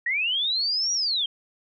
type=linear two-way sweep; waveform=sine; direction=up then down; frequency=1848 to 5780 to 3122 Hz; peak=-22 dBFS; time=0.06-1.26 s; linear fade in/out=5 ms; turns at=0.93 s; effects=none